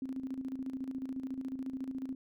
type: tone with tremolo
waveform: sine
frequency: 263.4 Hz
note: C4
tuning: 12 cents sharp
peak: -34 dBFS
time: 0.02-2.15 s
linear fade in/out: 2 ms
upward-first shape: square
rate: 14 Hz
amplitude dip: 60%
effects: none